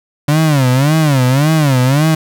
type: tone with vibrato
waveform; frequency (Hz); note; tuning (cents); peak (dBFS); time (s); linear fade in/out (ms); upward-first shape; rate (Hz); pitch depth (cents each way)
35% pulse; 141.7; C#3; +38; -7; 0.28-2.15; 5; sine; 1.8; 210
effects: none